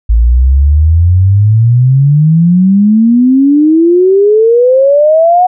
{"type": "exponential sweep", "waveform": "sine", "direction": "up", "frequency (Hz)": [54.2, 740], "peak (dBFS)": -3, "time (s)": [0.09, 5.47], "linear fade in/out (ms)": 10, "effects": []}